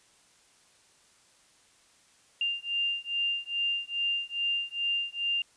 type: beating tone pair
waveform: sine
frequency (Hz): 2794 / 2796.4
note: F7 / F7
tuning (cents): 0 / +2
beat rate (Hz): 2.4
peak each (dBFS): -31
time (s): 2.41-5.42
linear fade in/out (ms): 2
effects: white hiss -62 dBFS RMS until 5.56 s + resampled to 22050 Hz

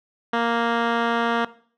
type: tone with low-pass filter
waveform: 10% pulse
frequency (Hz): 233.1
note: A#3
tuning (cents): 0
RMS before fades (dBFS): -22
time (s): 0.33-1.45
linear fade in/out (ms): 5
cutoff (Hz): 2400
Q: 1.4
effects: noise-tail reverb RT60 0.5 s tail -18 dB re dry

